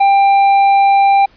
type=tone with tanh clipping; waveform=triangle; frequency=792 Hz; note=G5; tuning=18 cents sharp; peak=-8 dBFS; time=0-1.26 s; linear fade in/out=10 ms; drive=11 dB; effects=pink hiss -49 dBFS RMS until 1.36 s + resampled to 11025 Hz